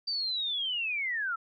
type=linear sweep; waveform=sine; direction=down; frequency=4682 to 1307 Hz; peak=-29 dBFS; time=0.07-1.36 s; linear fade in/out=10 ms; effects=none